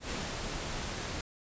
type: noise with ADSR envelope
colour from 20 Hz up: pink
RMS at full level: -35 dBFS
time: 0-1.21 s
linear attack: 110 ms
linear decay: 170 ms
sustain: -2 dB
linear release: 3 ms
effects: resampled to 16000 Hz